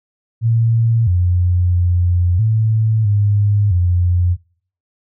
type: tone with pitch steps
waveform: sine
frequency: 114.7 / 89.2 / 88.4 / 110.3 / 102.8 / 88.6 Hz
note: A#2 / F2 / F2 / A2 / G#2 / F2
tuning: -28 / +37 / +22 / +5 / -17 / +25 cents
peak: -11 dBFS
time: 0.41-4.37 s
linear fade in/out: 50 ms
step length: 660 ms
effects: noise-tail reverb RT60 0.5 s tail -22 dB re dry